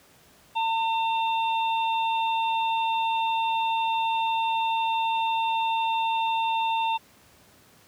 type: harmonic tone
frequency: 903 Hz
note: A5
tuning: 45 cents sharp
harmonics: 1 / 3 / 4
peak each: -23 / -33 / -35 dBFS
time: 0.55-6.98 s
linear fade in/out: 20 ms
effects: pink hiss -56 dBFS RMS until 7.87 s + high-pass 80 Hz 12 dB/octave